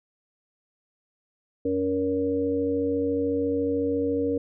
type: harmonic tone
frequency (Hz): 94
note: F#2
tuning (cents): +28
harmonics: 1 / 3 / 5 / 6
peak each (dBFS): -37 / -26 / -25 / -36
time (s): 1.65-4.38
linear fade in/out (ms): 5
effects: none